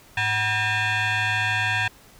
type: tone with frequency modulation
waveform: sine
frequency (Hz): 105.5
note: G#2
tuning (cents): +28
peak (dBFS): -18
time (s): 0.17-1.88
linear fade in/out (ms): 5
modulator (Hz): 854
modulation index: 3.2
effects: tanh soft clip ceiling -19 dBFS + pink hiss -51 dBFS RMS until 2.19 s